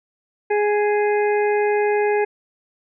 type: harmonic tone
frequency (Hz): 415.9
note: G#4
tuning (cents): +2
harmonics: 1 / 2 / 4 / 5 / 6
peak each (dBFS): -17 / -23 / -29 / -31 / -33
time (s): 0.5-2.25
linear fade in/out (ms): 10
effects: none